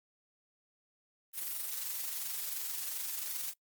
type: noise with amplitude modulation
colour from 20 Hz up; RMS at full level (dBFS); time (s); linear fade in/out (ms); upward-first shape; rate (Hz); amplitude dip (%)
blue; -36; 1.33-3.54; 50; sine; 22.8; 45
effects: noise-tail reverb RT60 0.1 s tail -21 dB re dry + Opus 32 kbps